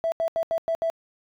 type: tone bursts at uneven times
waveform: triangle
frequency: 659.3 Hz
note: E5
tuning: in tune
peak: -18 dBFS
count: 6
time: 0.04-0.12 / 0.2-0.28 / 0.36-0.43 / 0.51-0.58 / 0.68-0.75 / 0.82-0.9 s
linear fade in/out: 0 ms
effects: tanh soft clip ceiling -19 dBFS